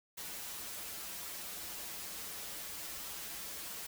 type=noise with comb filter; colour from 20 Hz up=white; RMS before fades=-44 dBFS; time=0.17-3.87 s; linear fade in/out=10 ms; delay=7.8 ms; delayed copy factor=-1; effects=none